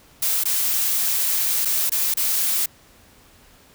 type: noise with dropouts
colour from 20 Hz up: blue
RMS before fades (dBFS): -21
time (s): 0.22-2.66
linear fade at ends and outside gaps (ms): 5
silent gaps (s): 0.438-0.454 / 1.65-1.654 / 1.896-1.918 / 2.141-2.17
effects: pink hiss -52 dBFS RMS until 3.74 s